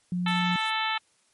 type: tone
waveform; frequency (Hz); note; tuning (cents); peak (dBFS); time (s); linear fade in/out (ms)
sine; 178.2; F3; +35; -25; 0.12-0.56; 2
type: harmonic tone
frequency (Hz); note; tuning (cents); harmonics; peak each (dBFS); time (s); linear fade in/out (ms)
440; A4; 0; 2 / 3 / 4 / 5 / 6 / 7 / 8 / 9; -30 / -32 / -33 / -34 / -35 / -35 / -36 / -37; 0.26-0.98; 5
type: noise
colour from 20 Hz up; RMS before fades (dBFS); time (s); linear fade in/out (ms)
violet; -41; 0.28-0.7; 0
effects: white hiss -66 dBFS RMS until 1.33 s + MP3 48 kbps